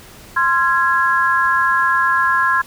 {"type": "chord", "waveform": "sine", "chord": "F minor", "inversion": "second", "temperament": "equal with one note detuned", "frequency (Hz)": [1046.5, 1369.7, 1661.2], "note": ["C6", "F6", "Ab6"], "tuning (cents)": [0, -34, 0], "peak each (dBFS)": [-16, -20, -16], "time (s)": [0.36, 2.62], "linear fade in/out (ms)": 10, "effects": ["pink hiss -41 dBFS RMS until 2.66 s"]}